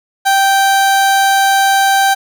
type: tone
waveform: 30% pulse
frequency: 782 Hz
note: G5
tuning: 4 cents flat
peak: -6 dBFS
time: 0.25-2.15 s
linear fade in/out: 20 ms
effects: none